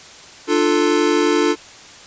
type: chord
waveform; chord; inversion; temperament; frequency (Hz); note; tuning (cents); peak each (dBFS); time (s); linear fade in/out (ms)
square; D minor; none; equal with one note detuned; 297.9 / 349.2 / 440; D4 / F4 / A4; +25 / 0 / 0; -19; 0.47-1.56; 50
effects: white hiss -40 dBFS RMS until 2.06 s + resampled to 16000 Hz